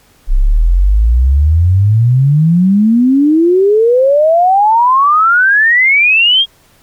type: exponential sweep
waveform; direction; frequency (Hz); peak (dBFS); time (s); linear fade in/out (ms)
sine; up; 30.87 to 3300; -5; 0.27-6.46; 50
effects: pink hiss -48 dBFS RMS until 6.82 s + MP3 96 kbps